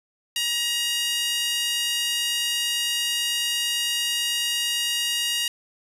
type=tone with high-pass filter; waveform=5% pulse; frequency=949 Hz; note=A#5; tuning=31 cents sharp; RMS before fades=-25 dBFS; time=0.36-5.48 s; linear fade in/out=2 ms; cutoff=2500 Hz; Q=5.4; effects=resampled to 32000 Hz + 9-bit